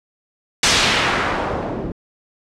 white noise with low-pass filter sweep, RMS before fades -19 dBFS, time 0.63-1.92 s, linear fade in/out 2 ms, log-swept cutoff 6200 to 330 Hz, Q 0.95, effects low-pass 10000 Hz 12 dB/octave

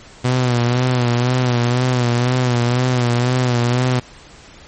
sawtooth tone with vibrato, 123.47 Hz, B2, in tune, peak -10 dBFS, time 0.24-4 s, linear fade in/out 10 ms, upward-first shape sine, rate 2 Hz, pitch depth 56 cents each way, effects pink hiss -42 dBFS RMS until 4.67 s + MP3 32 kbps

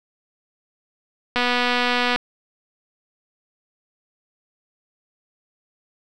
click train, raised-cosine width 0.3 ms, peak -5 dBFS, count 197, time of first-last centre 1.36-2.16 s, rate 245 Hz, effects none

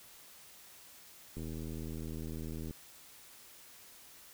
click train, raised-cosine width 3 ms, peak -30 dBFS, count 108, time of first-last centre 1.37-2.709 s, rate 79.9 Hz, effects white hiss -56 dBFS RMS until 4.33 s

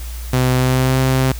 sawtooth tone with pitch glide, 127.5 to 130.93 Hz, C3 to C3, -44 to +2 cents, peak -9 dBFS, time 0.33-1.32 s, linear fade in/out 5 ms, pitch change +46 cents, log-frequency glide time 0.57-0.99 s, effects added 59 Hz sine -25 dBFS peak until 1.39 s + white hiss -37 dBFS RMS until 1.39 s

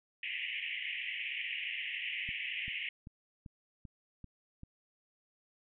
white band-pass noise, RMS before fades -39 dBFS, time 0.23-2.89 s, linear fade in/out 2 ms, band 1900 to 3000 Hz, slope 96 dB/octave
click train, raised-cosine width 5 ms, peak -35 dBFS, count 7, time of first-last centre 2.29-4.634 s, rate 2.56 Hz
effects none

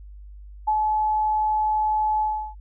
sine tone with ADSR envelope, 858 Hz, A5, 44 cents flat, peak -17 dBFS, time 0.67-2.55 s, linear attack 13 ms, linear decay 66 ms, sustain -2 dB, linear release 340 ms, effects added 50 Hz sine -39 dBFS peak until 2.6 s

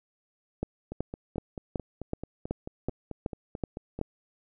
two click trains, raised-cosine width 2 ms, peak -16 / -23 dBFS, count 10 / 15, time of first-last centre 0.63-4.013 / 0.92-3.99 s, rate 2.66 / 4.56 Hz, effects none

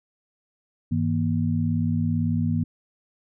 sine tone cluster, 99.8 / 159.8 / 237.8 Hz, G2 / D#3 / A#3, +32 / +47 / +35 cents, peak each -25 dBFS, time 0.91-2.64 s, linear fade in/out 10 ms, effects none

